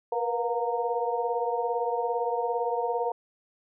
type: tone cluster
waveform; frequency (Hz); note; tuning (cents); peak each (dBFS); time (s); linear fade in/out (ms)
sine; 470.7 / 488.3 / 712 / 925; A#4 / B4 / F5 / A#5; +17 / -20 / +33 / -14; -31; 0.12-3.12; 5
effects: none